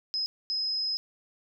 sine tone bursts at uneven times, 5090 Hz, D#8, 39 cents sharp, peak -27 dBFS, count 2, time 0.14-0.26 / 0.5-0.97 s, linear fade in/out 0 ms, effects none

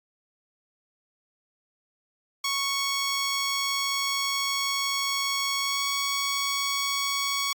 10% pulse tone with pitch glide, 1108.7 to 1116.4 Hz, C#6 to C#6, 0 to +12 cents, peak -17 dBFS, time 2.44-7.53 s, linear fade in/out 5 ms, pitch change +12 cents, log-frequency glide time 5.61-5.85 s, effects AAC 64 kbps

